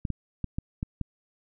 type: clicks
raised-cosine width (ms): 5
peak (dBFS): -17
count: 6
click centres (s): 0.052 / 0.103 / 0.443 / 0.585 / 0.829 / 1.013
effects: none